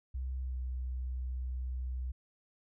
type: tone with pitch glide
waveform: sine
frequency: 64.5 to 63.14 Hz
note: C2 to B1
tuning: -24 to +39 cents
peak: -34 dBFS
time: 0.14-2.12 s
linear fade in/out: 10 ms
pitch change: -37 cents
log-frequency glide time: 0.41-0.57 s
effects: none